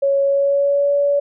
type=tone with pitch glide; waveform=sine; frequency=554.4 to 570 Hz; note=C#5 to C#5; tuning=0 to +48 cents; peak=-13 dBFS; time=0.02-1.2 s; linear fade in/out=10 ms; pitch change=+48 cents; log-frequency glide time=0.22-0.93 s; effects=none